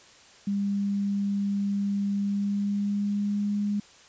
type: tone with pitch glide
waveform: sine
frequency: 200.5 to 205.2 Hz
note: G3 to G#3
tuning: +39 to -21 cents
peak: -24 dBFS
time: 0.47-3.8 s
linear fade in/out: 5 ms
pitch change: +40 cents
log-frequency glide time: 2.11-3.56 s
effects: white hiss -53 dBFS RMS until 4.08 s + resampled to 16000 Hz